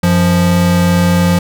square tone pair together, 92.76 / 175.1 Hz, F#2 / F3, +5 / +5 cents, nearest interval major seventh, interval 1100 cents, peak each -16 / -10 dBFS, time 0.03-1.39 s, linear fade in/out 5 ms, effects none

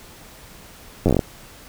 slowing click train, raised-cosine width 2 ms, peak -4 dBFS, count 9, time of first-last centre 1.06-1.192 s, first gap 10 ms, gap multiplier 1.14, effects pink hiss -44 dBFS RMS until 1.68 s

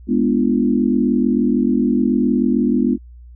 sine chord, G# diminished seventh, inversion none, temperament equal with one note detuned, 207.7 / 246.9 / 293.7 / 343 Hz, G#3 / B3 / D4 / F4, 0 / 0 / 0 / -31 cents, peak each -19 / -16 / -21 / -22 dBFS, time 0.07-2.98 s, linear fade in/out 50 ms, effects added 60 Hz sine -37 dBFS peak until 3.35 s

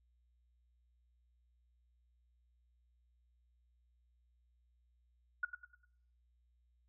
sine tone with echo, 1446 Hz, F#6, 40 cents flat, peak -31 dBFS, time 5.43-5.45 s, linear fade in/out 5 ms, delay 100 ms, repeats 4, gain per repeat -9 dB, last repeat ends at 5.85 s, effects noise-tail reverb RT60 0.7 s tail -19 dB re dry + added 60 Hz sine -70 dBFS peak until 6.88 s

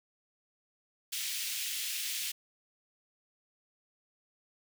pink high-pass noise, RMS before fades -36 dBFS, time 1.12-2.32 s, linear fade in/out 10 ms, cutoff 2400 Hz, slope 24 dB/octave, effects none

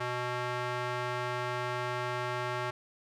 square tone with band-pass filter, 123.47 Hz, B2, in tune, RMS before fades -34 dBFS, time 0-2.71 s, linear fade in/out 10 ms, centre 1300 Hz, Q 0.84, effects none

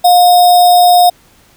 sine tone with sample-and-hold, 711 Hz, F5, 31 cents sharp, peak -3 dBFS, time 0.04-1.1 s, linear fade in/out 10 ms, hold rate 4410 Hz, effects pink hiss -47 dBFS RMS until 1.56 s

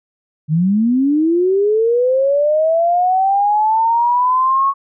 sine linear sweep, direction up, 146.83 to 1108.7 Hz, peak -11 dBFS, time 0.48-4.74 s, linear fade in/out 50 ms, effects none

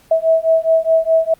sine beating tone pair, 647 / 651.8 Hz, E5 / E5, -32 / -20 cents, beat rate 4.8 Hz, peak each -14 dBFS, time 0.11-1.34 s, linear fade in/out 5 ms, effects pink hiss -51 dBFS RMS until 1.39 s + Opus 48 kbps

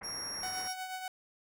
white low-pass noise, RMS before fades -48 dBFS, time 0.01-0.68 s, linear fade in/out 5 ms, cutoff 2100 Hz, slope 48 dB/octave
35% pulse tone, 5588 Hz, F8, in tune, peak -35 dBFS, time 0.03-0.74 s, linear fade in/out 20 ms
sawtooth tone with tremolo, 747 Hz, F#5, 16 cents sharp, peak -32 dBFS, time 0.43-1.08 s, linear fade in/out 2 ms, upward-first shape triangle, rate 8.3 Hz, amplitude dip 55%
effects none

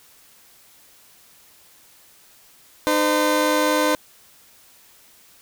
20% pulse tone pair together, 304 / 511.3 Hz, D#4 / C5, -40 / -40 cents, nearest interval major sixth, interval 900 cents, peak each -15 dBFS, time 2.87-3.95 s, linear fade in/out 0 ms, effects white hiss -52 dBFS RMS until 5.41 s

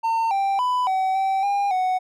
triangle tone with pitch steps, 907 / 786 / 997 / 759 / 772 / 805 / 742 Hz, A#5 / G5 / B5 / F#5 / G5 / G5 / F#5, -48 / +4 / +16 / +44 / -27 / +46 / +5 cents, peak -17 dBFS, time 0.03-1.99 s, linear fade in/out 20 ms, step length 280 ms, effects none

